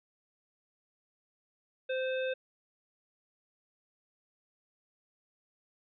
harmonic tone, 519 Hz, C5, 14 cents flat, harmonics 1 / 3 / 5 / 7, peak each -31 / -40 / -42 / -46 dBFS, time 1.89-2.34 s, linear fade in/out 10 ms, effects none

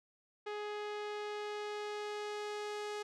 sawtooth tone with low-pass filter sweep, 417.8 Hz, G#4, 10 cents sharp, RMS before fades -41 dBFS, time 0.46-3.03 s, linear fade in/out 10 ms, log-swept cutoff 3400 to 6900 Hz, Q 0.8, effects none

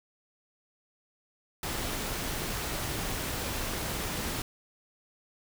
pink noise with amplitude modulation, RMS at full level -32 dBFS, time 1.63-4.42 s, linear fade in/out 2 ms, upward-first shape sine, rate 289 Hz, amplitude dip 35%, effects none

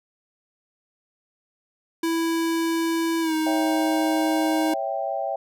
square tone with pitch glide, 330 to 314.6 Hz, E4 to D#4, +2 to +19 cents, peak -22 dBFS, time 2.03-4.74 s, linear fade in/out 5 ms, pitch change -83 cents, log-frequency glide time 3.21-3.34 s
sine chord, C# diminished, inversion none, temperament equal, 554.4 / 659.3 / 784 Hz, C#5 / E5 / G5, 0 / 0 / 0 cents, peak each -30 / -28 / -28 dBFS, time 3.46-5.36 s, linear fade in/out 5 ms
effects none

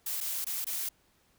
blue noise with dropouts, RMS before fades -34 dBFS, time 0.06-0.89 s, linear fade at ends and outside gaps 5 ms, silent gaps 0.205-0.209 / 0.445-0.466 / 0.645-0.667 s, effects pink hiss -68 dBFS RMS until 1.38 s

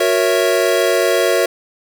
square chord, F# dominant seventh, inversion none, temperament equal with one note detuned, 366 / 466.2 / 554.4 / 659.3 Hz, F#4 / A#4 / C#5 / E5, -19 / 0 / 0 / 0 cents, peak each -19 dBFS, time 0-1.46 s, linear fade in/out 5 ms, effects none

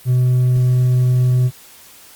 sine tone with hard clipping, 125.9 Hz, B2, 34 cents sharp, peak -12 dBFS, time 0.05-1.51 s, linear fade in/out 50 ms, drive 2 dB, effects white hiss -43 dBFS RMS until 2.15 s + Opus 32 kbps

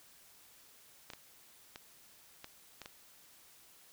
clicks, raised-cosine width 0.2 ms, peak -28 dBFS, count 6, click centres 1.102 / 1.135 / 1.759 / 2.444 / 2.817 / 2.859 s, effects white hiss -61 dBFS RMS until 3.92 s

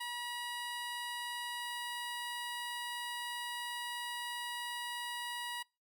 15% pulse tone, 963 Hz, B5, 44 cents flat, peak -32 dBFS, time 0-5.63 s, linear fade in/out 10 ms, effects noise-tail reverb RT60 0.3 s tail -26 dB re dry + Opus 48 kbps

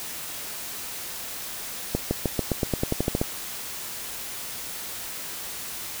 accelerating click train, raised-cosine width 2 ms, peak -9 dBFS, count 13, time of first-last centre 1.95-3.215 s, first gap 160 ms, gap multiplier 0.92, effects white hiss -35 dBFS RMS until 6 s

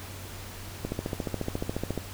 click train, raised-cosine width 2 ms, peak -16 dBFS, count 17, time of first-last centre 0.85-1.977 s, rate 14.2 Hz, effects added 94 Hz sine -42 dBFS peak until 2.13 s + pink hiss -43 dBFS RMS until 2.13 s

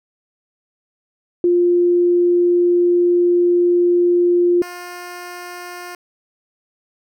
sine / 10% pulse tone pair in turn, 350.9 / 354.8 Hz, F4 / F4, +8 / +27 cents, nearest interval unison, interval 19 cents, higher second, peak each -11 / -22 dBFS, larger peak first, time 1.44-4.62 / 4.62-5.95 s, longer first, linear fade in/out 2 ms, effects none

